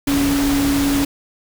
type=tone in noise; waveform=sine; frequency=281 Hz; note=C#4; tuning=24 cents sharp; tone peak=-15 dBFS; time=0.07-1.05 s; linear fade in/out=5 ms; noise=pink; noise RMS=-23 dBFS; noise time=0.07-1.05 s; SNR=+5 dB; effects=none